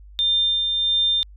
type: tone with tremolo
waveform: sine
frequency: 3600 Hz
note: A7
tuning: 39 cents sharp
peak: -16 dBFS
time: 0.19-1.23 s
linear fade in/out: 0 ms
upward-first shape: sine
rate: 1.5 Hz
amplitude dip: 35%
effects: added 50 Hz sine -41 dBFS peak until 1.36 s